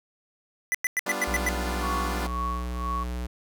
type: tone bursts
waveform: square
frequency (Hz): 1995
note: B6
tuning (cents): +17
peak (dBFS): -23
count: 7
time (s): 0.72-1.489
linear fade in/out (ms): 0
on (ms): 25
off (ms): 99
type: chord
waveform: 10% pulse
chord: G dominant seventh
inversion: none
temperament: equal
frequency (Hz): 196 / 246.9 / 293.7 / 349.2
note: G3 / B3 / D4 / F4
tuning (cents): 0 / 0 / 0 / 0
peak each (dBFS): -27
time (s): 1.06-2.27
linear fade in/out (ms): 5
type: tone with pitch glide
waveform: square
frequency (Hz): 61.74 to 60.96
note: B1 to B1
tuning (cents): 0 to -22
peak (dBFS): -30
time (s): 1.27-3.27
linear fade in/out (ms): 10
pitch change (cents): -22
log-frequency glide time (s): 1.47-2.13
type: tone with tremolo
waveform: sine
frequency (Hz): 1114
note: C#6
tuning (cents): +8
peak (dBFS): -27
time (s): 1.82-3.04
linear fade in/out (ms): 10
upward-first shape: sine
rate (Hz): 2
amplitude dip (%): 95
effects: none